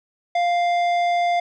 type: tone with tanh clipping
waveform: sine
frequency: 698.5 Hz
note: F5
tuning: in tune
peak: -19 dBFS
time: 0.35-1.4 s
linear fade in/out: 5 ms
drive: 12 dB
effects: none